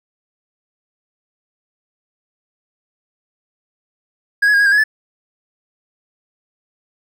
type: tone with pitch steps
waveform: triangle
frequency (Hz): 1645 / 1685 / 1625 / 1658 / 1595 / 1677 / 1739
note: G#6 / G#6 / G#6 / G#6 / G6 / G#6 / A6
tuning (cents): -17 / +25 / -38 / -3 / +30 / +16 / -21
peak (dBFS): -8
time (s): 4.42-4.84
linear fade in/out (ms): 10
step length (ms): 60
effects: none